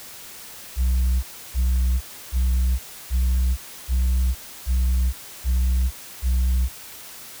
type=tone bursts; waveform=sine; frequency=62.8 Hz; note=B1; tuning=30 cents sharp; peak=-14 dBFS; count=8; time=0.76-6.69 s; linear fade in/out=50 ms; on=470 ms; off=310 ms; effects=tanh soft clip ceiling -16 dBFS + white hiss -40 dBFS RMS until 7.4 s